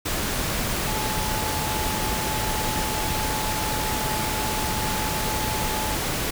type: tone in noise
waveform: sine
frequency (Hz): 863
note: A5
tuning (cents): -34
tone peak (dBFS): -30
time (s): 0.87-5.96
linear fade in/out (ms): 10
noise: pink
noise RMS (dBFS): -26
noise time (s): 0.05-6.31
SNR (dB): -7
effects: none